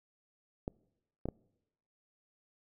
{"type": "clicks", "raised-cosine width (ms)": 2, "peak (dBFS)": -22, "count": 3, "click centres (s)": [0.679, 1.256, 1.287], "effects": ["noise-tail reverb RT60 0.9 s tail -25 dB re dry"]}